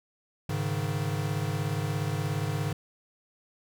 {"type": "chord", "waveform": "square", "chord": "Ab suspended fourth", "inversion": "none", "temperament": "equal with one note detuned", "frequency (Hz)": [103.29, 138.59, 155.56], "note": ["Ab2", "Db3", "Eb3"], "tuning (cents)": [-9, 0, 0], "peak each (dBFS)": -33, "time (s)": [0.49, 2.73], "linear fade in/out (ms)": 5, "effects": []}